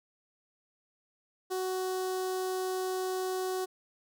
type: tone with notch filter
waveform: sawtooth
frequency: 372.4 Hz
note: F#4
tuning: 11 cents sharp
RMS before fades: -33 dBFS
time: 1.5-3.66 s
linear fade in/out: 20 ms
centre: 2300 Hz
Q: 0.87
effects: none